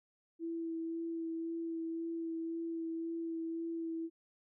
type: tone with vibrato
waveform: sine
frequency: 330 Hz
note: E4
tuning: 2 cents sharp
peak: -36 dBFS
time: 0.39-4.1 s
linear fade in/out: 50 ms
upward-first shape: sine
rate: 1.9 Hz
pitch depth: 14 cents each way
effects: none